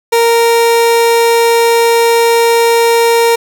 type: tone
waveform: 30% pulse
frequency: 464.7 Hz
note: A#4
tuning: 5 cents flat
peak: -4 dBFS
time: 0.12-3.36 s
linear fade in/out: 10 ms
effects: none